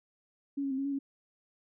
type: tone with pitch steps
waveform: sine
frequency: 280 / 274.9 / 264 / 274.2 / 280.9 / 275.4 Hz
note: C#4 / C#4 / C4 / C#4 / C#4 / C#4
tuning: +18 / -14 / +16 / -19 / +23 / -11 cents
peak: -30 dBFS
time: 0.57-0.99 s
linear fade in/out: 10 ms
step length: 70 ms
effects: none